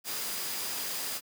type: tone in noise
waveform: sine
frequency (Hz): 4900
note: D#8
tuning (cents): -27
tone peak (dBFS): -43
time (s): 0.04-1.21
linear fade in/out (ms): 50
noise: white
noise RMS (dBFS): -35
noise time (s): 0.04-1.21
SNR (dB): -11
effects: high-pass 150 Hz 12 dB/octave